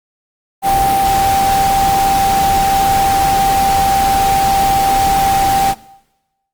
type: tone in noise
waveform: sine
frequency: 784 Hz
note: G5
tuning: in tune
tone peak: -10 dBFS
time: 0.62-5.75 s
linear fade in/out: 50 ms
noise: pink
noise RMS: -20 dBFS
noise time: 0.62-5.75 s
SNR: +7 dB
effects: noise-tail reverb RT60 1.0 s tail -21 dB re dry + Opus 32 kbps